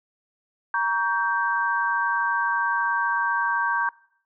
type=chord; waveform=sine; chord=G diminished; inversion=first; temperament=just; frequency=940.8 / 1128.9 / 1568 Hz; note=Bb5 / Db6 / G6; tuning=+16 / +31 / 0 cents; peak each=-25 / -27 / -24 dBFS; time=0.74-3.89 s; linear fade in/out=2 ms; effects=noise-tail reverb RT60 0.6 s tail -22 dB re dry